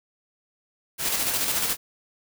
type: noise with tremolo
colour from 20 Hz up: white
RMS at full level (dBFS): -24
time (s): 0.98-1.77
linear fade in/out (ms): 50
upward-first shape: square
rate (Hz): 14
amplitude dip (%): 35
effects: none